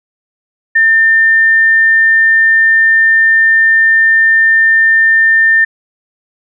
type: tone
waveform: sine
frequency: 1800 Hz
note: A6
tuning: 39 cents sharp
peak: -5 dBFS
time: 0.75-5.65 s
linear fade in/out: 10 ms
effects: none